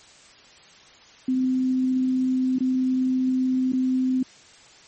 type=tone with dropouts; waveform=sine; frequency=257.7 Hz; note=C4; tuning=26 cents flat; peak=-19 dBFS; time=1.28-4.23 s; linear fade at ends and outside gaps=5 ms; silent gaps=2.586-2.605 / 3.722-3.732 s; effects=white hiss -50 dBFS RMS until 4.87 s + MP3 32 kbps